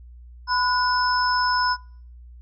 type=tone cluster; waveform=sine; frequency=1002 / 1459 / 5230 Hz; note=B5 / F#6 / E8; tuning=+25 / -25 / -15 cents; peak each=-21 / -25 / -26 dBFS; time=0.47-1.77 s; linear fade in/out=50 ms; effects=noise-tail reverb RT60 0.5 s tail -23 dB re dry + added 60 Hz sine -41 dBFS peak until 2.41 s